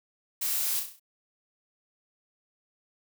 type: noise with echo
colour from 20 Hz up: blue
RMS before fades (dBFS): -30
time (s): 0.41-0.8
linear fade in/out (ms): 10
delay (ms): 33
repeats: 6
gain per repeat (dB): -5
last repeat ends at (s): 0.998
effects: none